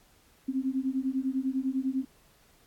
sine beating tone pair, 259.2 / 269.2 Hz, C4 / C4, -16 / +49 cents, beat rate 10 Hz, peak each -30 / -30 dBFS, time 0.48-2.05 s, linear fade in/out 10 ms, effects pink hiss -62 dBFS RMS until 2.66 s + AAC 64 kbps

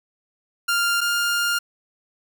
sawtooth tone pair in turn, 1396.9 / 1405.8 Hz, F6 / F6, 0 / +11 cents, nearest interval unison, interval 11 cents, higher second, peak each -15 / -16 dBFS, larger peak first, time 0.68-1.01 / 1.01-1.59 s, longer second, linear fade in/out 10 ms, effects none

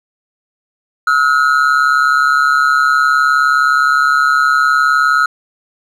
triangle ring-modulated tone, 1366 Hz, F6, 39 cents flat, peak -4 dBFS, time 1.07-5.26 s, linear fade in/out 5 ms, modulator 69.7 Hz, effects none

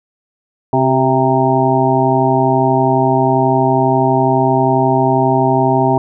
harmonic tone with a mistuned harmonic, 132.2 Hz, C3, 18 cents sharp, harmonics 1 / 2 / 3 / 5 / 6 / 7, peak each -17 / -17 / -17 / -17 / -17 / -17 dBFS, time 0.73-5.98 s, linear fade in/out 2 ms, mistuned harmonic 3, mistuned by -44 cents, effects none

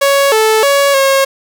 sawtooth tone with pitch steps, 557 / 437.8 / 561 / 543 Hz, C#5 / A4 / C#5 / C#5, +8 / -9 / +21 / -36 cents, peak -4 dBFS, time 0.01-1.25 s, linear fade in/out 10 ms, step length 310 ms, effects none

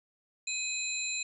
sine tone cluster, 2516 / 4028 / 7240 Hz, D#7 / B7 / A8, +19 / +33 / +48 cents, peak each -35 / -38 / -35 dBFS, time 0.47-1.23 s, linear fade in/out 5 ms, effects none

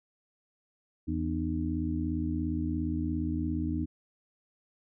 harmonic tone with a mistuned harmonic, 83 Hz, E2, 12 cents sharp, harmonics 1 / 2 / 3 / 4, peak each -33 / -37 / -34 / -33 dBFS, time 1.07-3.86 s, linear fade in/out 20 ms, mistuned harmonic 4, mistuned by -140 cents, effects none

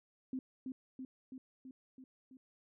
sine tone with echo, 260 Hz, C4, 11 cents flat, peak -36 dBFS, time 0.33-0.39 s, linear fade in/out 2 ms, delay 330 ms, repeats 6, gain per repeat -3 dB, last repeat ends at 2.37 s, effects none

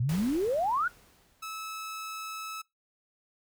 sine exponential sweep, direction up, 113.5 to 1516 Hz, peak -25 dBFS, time 0-0.88 s, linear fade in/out 5 ms
pink noise with exponential decay, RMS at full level -39 dBFS, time 0.09-1.93 s, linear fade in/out 2 ms, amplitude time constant 400 ms
sawtooth tone, 1300 Hz, E6, 24 cents flat, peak -33 dBFS, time 1.42-2.62 s, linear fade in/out 10 ms
effects noise-tail reverb RT60 0.2 s tail -23 dB re dry

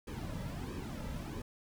brown noise with flanger, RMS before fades -41 dBFS, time 0.07-1.42 s, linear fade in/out 5 ms, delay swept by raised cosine 1.4 to 2.8 ms, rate 1.5 Hz, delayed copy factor -0.75, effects none

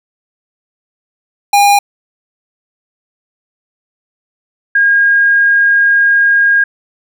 square / sine tone pair in turn, 811 / 1625.3 Hz, G#5 / G#6, -41 / -38 cents, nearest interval octave, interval 1203 cents, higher second, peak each -6 dBFS, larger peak neither, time 1.53-1.79 / 4.75-6.64 s, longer second, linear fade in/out 5 ms, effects none

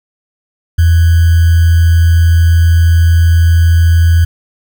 sine tone with sample-and-hold, 83.5 Hz, E2, 23 cents sharp, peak -4 dBFS, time 0.78-4.25 s, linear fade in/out 10 ms, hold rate 1575 Hz, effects none

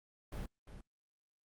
brown noise with echo, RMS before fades -41 dBFS, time 0.32-0.46 s, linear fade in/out 5 ms, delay 350 ms, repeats 1, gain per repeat -10 dB, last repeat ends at 0.81 s, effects Opus 24 kbps

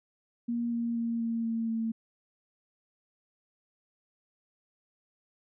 sine tone with pitch steps, 236.1 / 233.9 / 231.8 / 229.6 / 227.5 / 225.4 Hz, A#3 / A#3 / A#3 / A#3 / A#3 / A3, +22 / +6 / -10 / -26 / -42 / +42 cents, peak -28 dBFS, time 0.48-1.92 s, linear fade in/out 10 ms, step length 240 ms, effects none

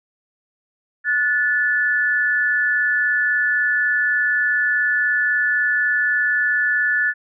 sine tone pair together, 1461.5 / 1738 Hz, F#6 / A6, -22 / -22 cents, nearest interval minor third, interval 300 cents, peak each -21 / -17 dBFS, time 1.04-7.14 s, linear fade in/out 50 ms, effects none

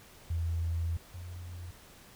sine tone pair in turn, 83.3 / 88.25 Hz, E2 / F2, +19 / +19 cents, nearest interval minor second, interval 100 cents, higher second, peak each -29 / -40 dBFS, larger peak first, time 0.3-0.97 / 1.14-1.71 s, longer first, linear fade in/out 5 ms, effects pink hiss -55 dBFS RMS until 2.15 s

